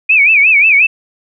sine tone with vibrato, 2423 Hz, D#7, 47 cents flat, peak -5 dBFS, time 0.09-0.87 s, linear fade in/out 10 ms, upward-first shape sine, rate 5.6 Hz, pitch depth 160 cents each way, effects none

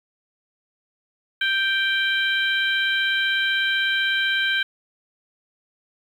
harmonic tone, 784 Hz, G5, in tune, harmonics 2 / 3 / 4 / 5, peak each -21 / -28 / -25 / -31 dBFS, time 1.41-4.63 s, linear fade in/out 5 ms, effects 8-bit

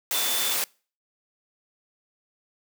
sine tone in noise, 3520 Hz, A7, in tune, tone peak -29 dBFS, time 0.14-0.54 s, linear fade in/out 0 ms, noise white, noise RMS -26 dBFS, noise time 0.11-0.64 s, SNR -6 dB, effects noise-tail reverb RT60 0.4 s tail -26 dB re dry + high-pass 300 Hz 12 dB/octave

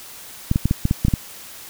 clicks, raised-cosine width 5 ms, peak -4 dBFS, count 9, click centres 0.514 / 0.559 / 0.656 / 0.711 / 0.854 / 0.911 / 1.05 / 1.083 / 1.138 s, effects white hiss -39 dBFS RMS until 1.69 s

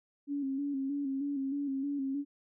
sine tone with vibrato, 277.2 Hz, C#4, in tune, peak -31 dBFS, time 0.27-2.25 s, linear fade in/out 50 ms, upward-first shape square, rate 3.2 Hz, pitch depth 47 cents each way, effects none

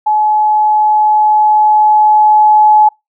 sine tone with level ramp, 852 Hz, G#5, 44 cents sharp, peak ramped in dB -8 to -3 dBFS, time 0.06-2.89 s, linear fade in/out 10 ms, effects noise-tail reverb RT60 0.2 s tail -26 dB re dry

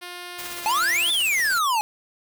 5% pulse tone with pitch glide, 354.6 to 344.3 Hz, F4 to F4, +26 to -25 cents, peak -23 dBFS, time 0.01-1.12 s, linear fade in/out 20 ms, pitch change -51 cents, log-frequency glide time 0.41-0.76 s
white noise with tremolo, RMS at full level -34 dBFS, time 0.38-1.59 s, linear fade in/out 10 ms, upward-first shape sine, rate 16 Hz, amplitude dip 45%
square exponential two-way sweep, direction up then down, 830.6 to 3602 to 830.6 Hz, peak -20 dBFS, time 0.66-1.81 s, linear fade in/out 0 ms, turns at 1.11 s
effects none

